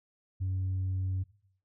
sine tone, 93.9 Hz, F#2, 26 cents sharp, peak -27 dBFS, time 0.4-1.24 s, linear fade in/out 20 ms, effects noise-tail reverb RT60 0.6 s tail -18 dB re dry + tanh soft clip ceiling -27 dBFS

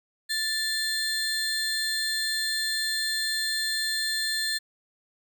35% pulse tone pair together, 1760 / 4186 Hz, A6 / C8, 0 / 0 cents, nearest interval octave + minor third, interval 1500 cents, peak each -27 dBFS, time 0.29-4.59 s, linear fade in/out 20 ms, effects none

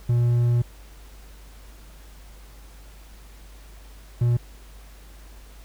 triangle tone pair in turn, 119.9 / 119.9 Hz, A#2 / A#2, +49 / +49 cents, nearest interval unison, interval 0 cents, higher neither, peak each -15 dBFS, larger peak neither, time 0.09-0.62 / 4.21-4.37 s, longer first, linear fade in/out 5 ms, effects added 50 Hz sine -43 dBFS peak until 5.64 s + pink hiss -52 dBFS RMS until 5.64 s

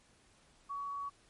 sine tone, 1127 Hz, C#6, 28 cents sharp, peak -37 dBFS, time 0.69-1.1 s, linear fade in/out 20 ms, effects pink hiss -66 dBFS RMS until 1.29 s + MP3 48 kbps

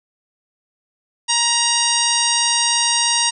harmonic tone with a mistuned harmonic, 943 Hz, A#5, 20 cents sharp, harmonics 1 / 2 / 3 / 4 / 5 / 6 / 7 / 9, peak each -23 / -27 / -23 / -24 / -23 / -22 / -25 / -21 dBFS, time 1.28-3.31 s, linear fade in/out 20 ms, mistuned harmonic 5, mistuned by -19 cents, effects none

